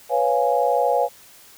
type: chord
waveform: sine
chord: C# dominant seventh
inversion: third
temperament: equal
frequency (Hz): 493.9 / 554.4 / 698.5 / 830.6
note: B4 / C#5 / E#5 / G#5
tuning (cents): 0 / 0 / 0 / 0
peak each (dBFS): -22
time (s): 0.09-1.09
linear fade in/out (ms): 50
effects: white hiss -48 dBFS RMS until 1.57 s